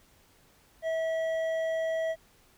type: tone with hard clipping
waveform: sine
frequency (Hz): 648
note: E5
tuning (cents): -30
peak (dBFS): -29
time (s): 0.82-2.16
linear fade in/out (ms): 50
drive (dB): 7
effects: pink hiss -62 dBFS RMS until 2.57 s